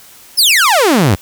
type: exponential sweep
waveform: sawtooth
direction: down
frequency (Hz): 5470 to 82.41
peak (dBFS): -4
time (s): 0.37-1.16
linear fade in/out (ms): 20
effects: white hiss -40 dBFS RMS until 1.21 s